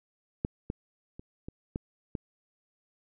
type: clicks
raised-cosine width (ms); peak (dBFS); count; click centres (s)
3; -15 / -19 / -30 / -26 / -19 / -20; 6; 0.449 / 0.701 / 1.195 / 1.485 / 1.759 / 2.152
effects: none